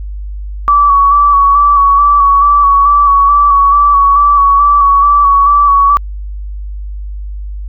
sine tone with vibrato, 1140 Hz, C#6, 48 cents sharp, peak -4 dBFS, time 0.68-5.97 s, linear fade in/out 0 ms, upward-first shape square, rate 2.3 Hz, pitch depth 27 cents each way, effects added 50 Hz sine -19 dBFS peak until 7.68 s

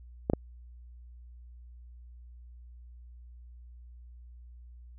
clicks, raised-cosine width 2 ms, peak -12 dBFS, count 2, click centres 0.299 / 0.335 s, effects added 60 Hz sine -47 dBFS peak until 4.98 s

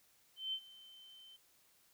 sine tone with ADSR envelope, 3087 Hz, G7, 27 cents flat, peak -35 dBFS, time 0.36-1.37 s, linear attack 170 ms, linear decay 66 ms, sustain -20 dB, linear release 17 ms, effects white hiss -70 dBFS RMS until 1.93 s

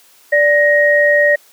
sine tone pair together, 586 / 1876.6 Hz, D5 / A#6, -4 / +11 cents, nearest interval octave + minor sixth, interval 2015 cents, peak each -11 dBFS, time 0.32-1.36 s, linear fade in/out 10 ms, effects white hiss -48 dBFS RMS until 1.52 s + high-pass 300 Hz 12 dB/octave

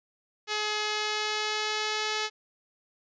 5% pulse tone with pitch glide, 423.7 to 429.4 Hz, G#4 to A4, +35 to -42 cents, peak -16 dBFS, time 0.47-2.3 s, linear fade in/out 50 ms, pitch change +23 cents, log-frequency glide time 0.81-2.14 s, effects resampled to 16000 Hz

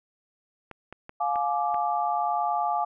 clicks, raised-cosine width 0.5 ms, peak -25 dBFS, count 5, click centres 0.713 / 0.926 / 1.094 / 1.358 / 1.744 s
sine chord, D diminished, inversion first, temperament just, 704.8 / 845.8 / 1174.7 Hz, F5 / Ab5 / D6, +16 / +31 / 0 cents, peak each -27 / -27 / -30 dBFS, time 1.2-2.85 s, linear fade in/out 10 ms
effects none

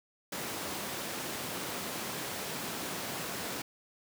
pink high-pass noise, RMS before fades -38 dBFS, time 0.32-3.62 s, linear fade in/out 5 ms, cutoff 180 Hz, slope 12 dB/octave, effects none

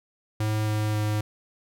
square tone with pitch steps, 107.6 / 106.86 / 106.12 Hz, A2 / G#2 / G#2, -38 / +50 / +38 cents, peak -24 dBFS, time 0.4-1.21 s, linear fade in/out 5 ms, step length 270 ms, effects none

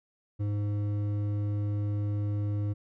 triangle tone with hard clipping, 103.1 Hz, G#2, 12 cents flat, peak -29 dBFS, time 0.39-2.74 s, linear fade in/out 20 ms, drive 12 dB, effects none

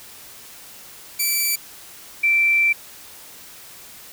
5% pulse / sine tone pair in turn, 2323 / 2341 Hz, D7 / D7, -20 / -6 cents, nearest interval unison, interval 14 cents, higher second, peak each -9 / -14 dBFS, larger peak first, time 1.19-1.56 / 2.23-2.73 s, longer second, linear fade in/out 10 ms, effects white hiss -42 dBFS RMS until 4.12 s

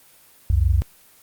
sine tone pair together, 64 / 88.1 Hz, C2 / F2, -38 / +16 cents, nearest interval tritone, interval 554 cents, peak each -17 / -18 dBFS, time 0.5-0.82 s, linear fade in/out 0 ms, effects white hiss -52 dBFS RMS until 1.22 s + Opus 24 kbps

